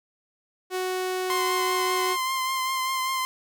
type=tone; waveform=sawtooth; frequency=370 Hz; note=F#4; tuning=in tune; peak=-22 dBFS; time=0.7-2.17 s; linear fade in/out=50 ms
type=tone with vibrato; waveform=sawtooth; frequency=1046.5 Hz; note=C6; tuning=in tune; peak=-21 dBFS; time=1.3-3.25 s; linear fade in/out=0 ms; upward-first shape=triangle; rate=5.1 Hz; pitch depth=27 cents each way
effects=none